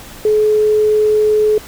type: tone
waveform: sine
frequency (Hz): 426.6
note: G#4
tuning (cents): +46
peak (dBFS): -9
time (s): 0.25-1.58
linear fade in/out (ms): 2
effects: pink hiss -35 dBFS RMS until 1.67 s